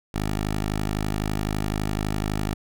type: tone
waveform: 10% pulse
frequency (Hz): 51.91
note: G#1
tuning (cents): 0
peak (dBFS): -16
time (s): 0.14-2.54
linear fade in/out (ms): 5
effects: none